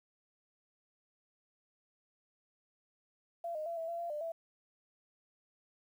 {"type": "tone with pitch steps", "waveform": "sine", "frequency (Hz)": [681, 617, 677, 655, 679, 685, 597, 662], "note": ["F5", "D#5", "E5", "E5", "F5", "F5", "D5", "E5"], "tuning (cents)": [-44, -15, 46, -11, -49, -34, 28, 7], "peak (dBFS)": -36, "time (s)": [3.44, 4.32], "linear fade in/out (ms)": 5, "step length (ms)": 110, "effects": ["11-bit"]}